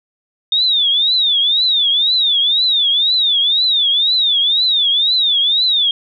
sine tone with vibrato, 3628 Hz, A#7, 48 cents flat, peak -11 dBFS, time 0.52-5.91 s, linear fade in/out 2 ms, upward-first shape triangle, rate 2 Hz, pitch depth 210 cents each way, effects none

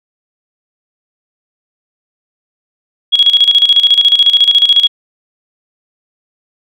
sine tone with tremolo, 3322 Hz, G#7, in tune, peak -3 dBFS, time 3.12-4.88 s, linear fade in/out 20 ms, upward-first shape square, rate 14 Hz, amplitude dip 70%, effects none

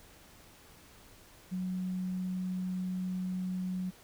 sine tone, 184.2 Hz, F#3, 7 cents flat, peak -32 dBFS, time 1.51-3.91 s, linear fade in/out 20 ms, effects pink hiss -57 dBFS RMS until 4.03 s

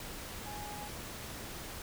sine tone in noise, 830.6 Hz, G#5, in tune, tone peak -44 dBFS, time 0.46-0.88 s, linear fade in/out 2 ms, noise pink, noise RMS -44 dBFS, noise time 0-1.82 s, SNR -3 dB, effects none

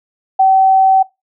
sine tone, 766 Hz, G5, 40 cents flat, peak -6 dBFS, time 0.39-1.03 s, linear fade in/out 10 ms, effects noise-tail reverb RT60 0.2 s tail -21 dB re dry

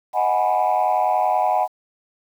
sine chord, G# minor seventh, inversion second, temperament equal with one note detuned, 625.5 / 740 / 830.6 / 987.8 Hz, D#5 / F#5 / G#5 / B5, +9 / 0 / 0 / 0 cents, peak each -23 / -18 / -21 / -24 dBFS, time 0.13-1.68 s, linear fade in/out 50 ms, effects tanh soft clip ceiling -10 dBFS + 8-bit

